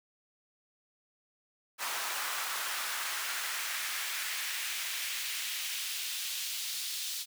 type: noise with high-pass filter sweep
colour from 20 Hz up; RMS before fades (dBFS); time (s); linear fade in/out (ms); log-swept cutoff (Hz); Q
pink; -36; 1.78-7.26; 50; 1000 to 4000; 1.3
effects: none